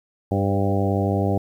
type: harmonic tone with a mistuned harmonic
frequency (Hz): 98.7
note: G2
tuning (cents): +12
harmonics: 1 / 2 / 3 / 4 / 5 / 6 / 7 / 8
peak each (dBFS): -22 / -25 / -27 / -28 / -29 / -30 / -30 / -31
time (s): 0.31-1.38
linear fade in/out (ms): 5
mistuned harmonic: 5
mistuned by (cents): +22
effects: 9-bit